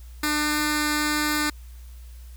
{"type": "tone with notch filter", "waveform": "10% pulse", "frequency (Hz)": 300.3, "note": "D4", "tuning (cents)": 39, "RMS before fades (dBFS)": -24, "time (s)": [0.23, 1.5], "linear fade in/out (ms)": 5, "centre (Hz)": 670, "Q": 0.6, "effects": ["added 60 Hz sine -39 dBFS peak until 2.36 s", "white hiss -56 dBFS RMS until 2.36 s"]}